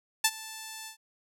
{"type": "tone with ADSR envelope", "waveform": "5% pulse", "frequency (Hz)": 880, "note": "A5", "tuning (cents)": 0, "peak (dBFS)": -7, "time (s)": [0.24, 0.97], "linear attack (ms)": 7, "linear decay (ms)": 52, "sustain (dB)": -21, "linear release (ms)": 100, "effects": []}